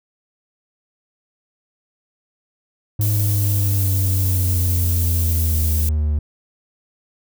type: linear sweep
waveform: triangle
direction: down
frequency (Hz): 105.1 to 74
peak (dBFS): -14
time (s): 2.99-6.19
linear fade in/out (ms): 5
type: noise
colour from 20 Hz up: violet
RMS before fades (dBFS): -25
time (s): 3.01-5.89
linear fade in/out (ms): 2
effects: none